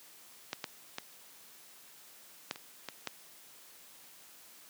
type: clicks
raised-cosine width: 0.2 ms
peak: -17 / -18 / -19 / -16 / -28 / -21 / -17 dBFS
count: 7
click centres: 0.531 / 0.642 / 0.984 / 2.511 / 2.559 / 2.887 / 3.073 s
effects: white hiss -56 dBFS RMS until 4.69 s + high-pass 150 Hz 12 dB/octave

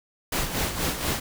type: noise with tremolo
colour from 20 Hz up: pink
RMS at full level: -25 dBFS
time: 0.32-1.2 s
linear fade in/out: 5 ms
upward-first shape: sine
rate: 4.2 Hz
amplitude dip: 60%
effects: none

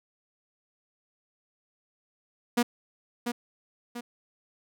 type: tone with echo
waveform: sawtooth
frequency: 240 Hz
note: B3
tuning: 49 cents flat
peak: -17 dBFS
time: 2.57-2.63 s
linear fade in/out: 10 ms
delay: 690 ms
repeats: 2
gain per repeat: -7 dB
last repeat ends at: 4.01 s
effects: none

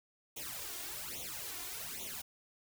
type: noise with flanger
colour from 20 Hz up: white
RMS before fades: -43 dBFS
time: 0.36-2.22 s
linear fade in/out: 10 ms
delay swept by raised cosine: 0.3 to 2.9 ms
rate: 1.2 Hz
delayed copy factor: +0.95
effects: none

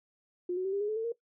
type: tone with pitch steps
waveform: sine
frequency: 356.5 / 370.4 / 384.7 / 399.7 / 415.2 / 431.4 / 448.1 / 465.5 Hz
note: F4 / F#4 / G4 / G4 / G#4 / A4 / A4 / A#4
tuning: +36 / +2 / -33 / +34 / 0 / -34 / +32 / -2 cents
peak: -29 dBFS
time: 0.49-1.122 s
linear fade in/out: 5 ms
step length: 79 ms
effects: noise-tail reverb RT60 0.1 s tail -18 dB re dry

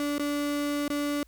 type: tone with dropouts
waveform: 35% pulse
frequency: 290 Hz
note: D4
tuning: 22 cents flat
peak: -25 dBFS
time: 0-1.23 s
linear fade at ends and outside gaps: 1 ms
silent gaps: 0.182-0.195 / 0.88-0.901 s
effects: added 55 Hz sine -55 dBFS peak until 1.27 s + white hiss -66 dBFS RMS until 1.27 s

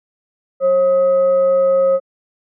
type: tone with frequency modulation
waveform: sine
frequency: 539 Hz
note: C#5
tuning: 49 cents flat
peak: -10 dBFS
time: 0.6-2 s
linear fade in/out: 50 ms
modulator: 726 Hz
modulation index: 0.3
effects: high-pass 300 Hz 12 dB/octave

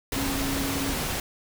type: tone in noise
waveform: sine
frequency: 273.9 Hz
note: C#4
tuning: 21 cents flat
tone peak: -29 dBFS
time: 0.16-0.93 s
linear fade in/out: 2 ms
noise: pink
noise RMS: -29 dBFS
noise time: 0.12-1.2 s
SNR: -3 dB
effects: none

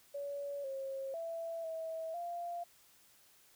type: tone with pitch steps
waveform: sine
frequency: 567 / 539 / 664 / 648 / 693 Hz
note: C#5 / C#5 / E5 / E5 / F5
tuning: +39 / -49 / +12 / -30 / -14 cents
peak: -38 dBFS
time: 0.14-2.64 s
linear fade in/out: 10 ms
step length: 500 ms
effects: white hiss -65 dBFS RMS until 3.55 s

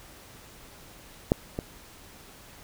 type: clicks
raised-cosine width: 2 ms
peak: -6 / -16 dBFS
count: 2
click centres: 1.319 / 1.589 s
effects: pink hiss -50 dBFS RMS until 2.63 s

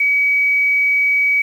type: tone with quantisation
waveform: sine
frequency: 2270 Hz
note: C#7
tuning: 41 cents sharp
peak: -12 dBFS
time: 0-1.42 s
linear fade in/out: 5 ms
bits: 7
effects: none

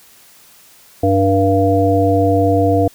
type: harmonic tone with a mistuned harmonic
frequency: 98 Hz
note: G2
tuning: in tune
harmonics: 1 / 3 / 5 / 7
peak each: -16 / -16 / -16 / -16 dBFS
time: 1.03-2.88 s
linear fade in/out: 5 ms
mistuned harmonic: 5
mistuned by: -35 cents
effects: white hiss -46 dBFS RMS until 2.94 s

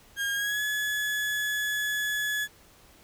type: tone with pitch glide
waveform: 35% pulse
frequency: 1620 to 1702.5 Hz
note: G#6 to G#6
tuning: -43 to +42 cents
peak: -25 dBFS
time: 0.16-2.48 s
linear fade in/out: 50 ms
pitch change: +85 cents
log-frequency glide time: 0.34-0.62 s
effects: pink hiss -56 dBFS RMS until 3.03 s

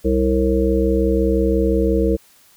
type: harmonic tone with a mistuned harmonic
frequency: 65.41 Hz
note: C2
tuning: in tune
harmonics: 1 / 3 / 5 / 7 / 8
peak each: -19 / -22 / -20 / -19 / -25 dBFS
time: 0.04-2.17 s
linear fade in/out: 20 ms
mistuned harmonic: 8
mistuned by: +66 cents
effects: white hiss -52 dBFS RMS until 2.56 s

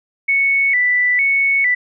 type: tone with vibrato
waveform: sine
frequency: 2093 Hz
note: C7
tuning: in tune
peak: -12 dBFS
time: 0.28-1.75 s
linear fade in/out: 10 ms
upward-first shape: square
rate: 1.1 Hz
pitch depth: 97 cents each way
effects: none

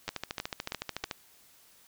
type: two click trains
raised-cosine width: 0.2 ms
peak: -16 / -16 dBFS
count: 4 / 15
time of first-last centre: 0.08-1.042 / 0.09-1.112 s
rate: 3.12 / 13.7 Hz
effects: white hiss -60 dBFS RMS until 1.87 s

